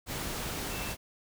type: tone in noise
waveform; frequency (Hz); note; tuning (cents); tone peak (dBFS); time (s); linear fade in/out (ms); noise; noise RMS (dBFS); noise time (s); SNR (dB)
sine; 2669; E7; +21; -43; 0.69-0.95; 50; pink; -36; 0.06-0.97; -10
effects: none